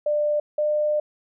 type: tone pair in turn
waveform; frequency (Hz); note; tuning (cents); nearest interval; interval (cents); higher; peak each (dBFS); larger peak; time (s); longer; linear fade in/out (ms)
sine; 595 / 600.9; D5 / D5; +22 / +40; unison; 18; second; -19; neither; 0.06-0.4 / 0.58-1; second; 5
effects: none